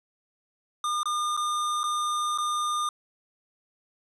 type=tone with dropouts; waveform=square; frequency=1211 Hz; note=D#6; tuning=47 cents flat; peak=-26 dBFS; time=0.84-2.89 s; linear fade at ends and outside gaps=2 ms; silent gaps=1.032-1.056 / 1.367-1.374 / 1.833-1.839 / 2.377-2.384 s; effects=resampled to 24000 Hz + 11-bit